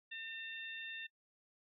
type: harmonic tone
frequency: 904 Hz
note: A5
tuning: 47 cents sharp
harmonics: 2 / 3 / 4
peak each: -47 / -48 / -50 dBFS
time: 0.11-1.07 s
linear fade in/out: 10 ms
effects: noise-tail reverb RT60 0.1 s tail -23 dB re dry